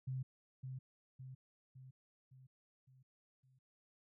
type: tone with echo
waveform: sine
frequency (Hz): 130.4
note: C3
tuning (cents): -5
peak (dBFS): -38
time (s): 0.07-0.23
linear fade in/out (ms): 10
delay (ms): 560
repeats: 6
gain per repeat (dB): -5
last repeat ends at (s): 3.59
effects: none